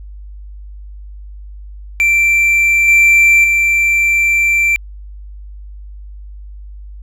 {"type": "tone with level steps", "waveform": "triangle", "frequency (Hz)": 2349, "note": "D7", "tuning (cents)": 0, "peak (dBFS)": [-7, -4, -8], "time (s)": [2, 4.76], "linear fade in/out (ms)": 0, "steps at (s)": [2.88, 3.44], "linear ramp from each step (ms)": 2, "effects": ["added 50 Hz sine -29 dBFS peak until 7.02 s"]}